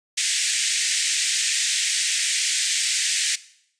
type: band-pass noise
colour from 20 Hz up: white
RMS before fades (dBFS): -23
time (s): 0.17-3.36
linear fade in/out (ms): 10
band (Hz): 1800 to 8900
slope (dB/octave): 48
effects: noise-tail reverb RT60 0.7 s tail -18 dB re dry + resampled to 22050 Hz